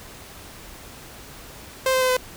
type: tone with pitch steps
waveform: sawtooth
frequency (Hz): 523.3 / 517.9 / 512.5 / 507.2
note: C5 / C5 / C5 / B4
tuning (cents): 0 / -18 / -36 / +46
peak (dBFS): -14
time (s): 1.86-2.168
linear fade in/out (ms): 2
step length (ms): 77
effects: pink hiss -42 dBFS RMS until 2.36 s